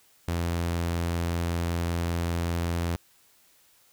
sawtooth tone, 85.2 Hz, F2, 42 cents flat, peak -22 dBFS, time 0.28-2.96 s, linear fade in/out 0 ms, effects white hiss -61 dBFS RMS until 3.92 s

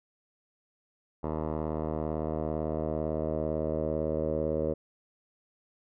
10% pulse tone with low-pass filter sweep, 77.9 Hz, D#2, 3 cents sharp, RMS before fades -31 dBFS, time 1.23-4.74 s, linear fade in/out 10 ms, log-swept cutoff 810 to 540 Hz, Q 5.2, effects none

